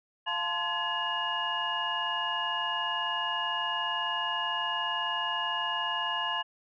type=tone cluster; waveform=sine; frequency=700 / 881 / 1035 / 1692 / 2859 Hz; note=F5 / A5 / C6 / G#6 / F7; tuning=+4 / +2 / -19 / +32 / +40 cents; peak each=-39 / -35 / -34 / -35 / -32 dBFS; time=0.26-6.43 s; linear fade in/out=20 ms; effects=tanh soft clip ceiling -17 dBFS